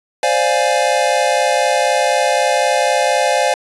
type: chord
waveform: square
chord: D half-diminished seventh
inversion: third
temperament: equal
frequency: 523.3 / 587.3 / 698.5 / 830.6 Hz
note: C5 / D5 / F5 / Ab5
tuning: 0 / 0 / 0 / 0 cents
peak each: -19 dBFS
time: 0.23-3.54 s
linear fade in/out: 2 ms
effects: resampled to 24000 Hz